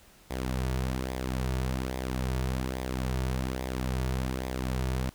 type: tone with flanger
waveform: sawtooth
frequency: 64.2 Hz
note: C2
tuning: 32 cents flat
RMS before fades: -31 dBFS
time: 0.3-5.1 s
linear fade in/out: 10 ms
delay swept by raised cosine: 0.69 to 3.89 ms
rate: 1.2 Hz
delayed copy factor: -0.55
effects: pink hiss -57 dBFS RMS until 5.14 s